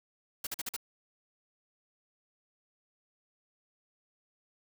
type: noise bursts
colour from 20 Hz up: white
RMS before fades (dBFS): -36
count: 5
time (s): 0.44-0.765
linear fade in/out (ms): 5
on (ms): 29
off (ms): 45
effects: none